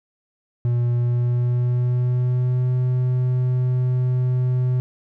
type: tone with pitch glide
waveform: triangle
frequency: 120.5 to 126.27 Hz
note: B2 to B2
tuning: -42 to +39 cents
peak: -15 dBFS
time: 0.65-4.8 s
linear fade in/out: 0 ms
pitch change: +81 cents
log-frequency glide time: 0.94-2.72 s
effects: none